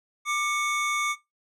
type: tone pair together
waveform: square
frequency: 1188.7 / 2217 Hz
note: D6 / C#7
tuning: +21 / 0 cents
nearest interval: major seventh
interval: 1079 cents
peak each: -27 / -28 dBFS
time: 0.25-1.16 s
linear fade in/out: 50 ms
effects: noise-tail reverb RT60 0.2 s tail -20 dB re dry + low-pass 10000 Hz 12 dB/octave